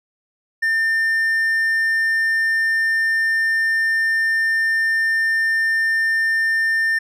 triangle tone, 1800 Hz, A6, 39 cents sharp, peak -14 dBFS, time 0.62-6.99 s, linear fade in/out 10 ms, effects none

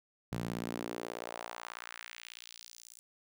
sawtooth tone with high-pass filter sweep, 58.27 Hz, A#1, in tune, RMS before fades -43 dBFS, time 0.32-2.99 s, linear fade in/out 0 ms, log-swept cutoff 130 to 7900 Hz, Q 1.6, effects none

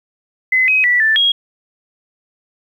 sine tone with pitch steps, 2035 / 2531 / 1958 / 1765 / 3285 Hz, C7 / D#7 / B6 / A6 / G#7, -49 / +29 / -15 / +5 / -20 cents, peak -10 dBFS, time 0.52-1.32 s, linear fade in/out 5 ms, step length 160 ms, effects 8-bit

